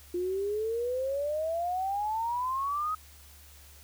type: exponential sweep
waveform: sine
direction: up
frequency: 348.8 to 1275 Hz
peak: -28 dBFS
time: 0.14-2.95 s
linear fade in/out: 5 ms
effects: added 72 Hz sine -53 dBFS peak until 3.83 s + white hiss -55 dBFS RMS until 3.83 s